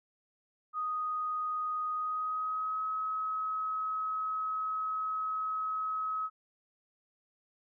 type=tone with pitch glide; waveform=sine; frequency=1244.5 to 1278.7 Hz; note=D#6 to D#6; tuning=0 to +47 cents; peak=-31 dBFS; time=0.73-6.3 s; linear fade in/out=50 ms; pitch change=+47 cents; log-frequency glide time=1.94-2.83 s; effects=none